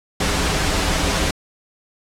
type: noise with comb filter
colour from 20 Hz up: pink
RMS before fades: -19 dBFS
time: 0.2-1.31 s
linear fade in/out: 5 ms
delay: 8.6 ms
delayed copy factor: -0.6
effects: low-pass 8000 Hz 12 dB/octave